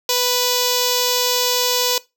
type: tone with notch filter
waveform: 5% pulse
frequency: 493.9 Hz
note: B4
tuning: in tune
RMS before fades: -18 dBFS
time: 0.09-1.98 s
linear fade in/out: 2 ms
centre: 1700 Hz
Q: 0.71
effects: noise-tail reverb RT60 0.2 s tail -19 dB re dry